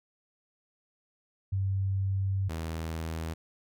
sine / sawtooth tone pair in turn, 96.8 / 81.04 Hz, G2 / E2, -21 / -29 cents, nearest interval minor third, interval 308 cents, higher first, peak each -26 / -29 dBFS, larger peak first, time 1.52-2.49 / 2.49-3.34 s, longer first, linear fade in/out 10 ms, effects none

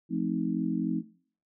sine chord, F dominant seventh, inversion none, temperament just, 174.61 / 218.3 / 261.9 / 314.3 Hz, F3 / A3 / C4 / Eb4, 0 / -13 / +2 / +18 cents, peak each -32 dBFS, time 0.09-1.03 s, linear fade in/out 50 ms, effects noise-tail reverb RT60 0.5 s tail -20 dB re dry

